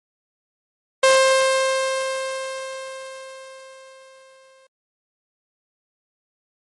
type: tone with exponential decay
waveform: sawtooth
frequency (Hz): 529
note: C5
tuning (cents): +19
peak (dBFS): -7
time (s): 1.03-4.67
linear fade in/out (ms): 5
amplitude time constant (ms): 790
effects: MP3 48 kbps